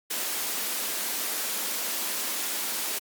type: high-pass noise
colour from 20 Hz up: white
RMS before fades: -30 dBFS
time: 0.1-2.99 s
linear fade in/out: 10 ms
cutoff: 200 Hz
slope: 48 dB/octave
effects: Opus 48 kbps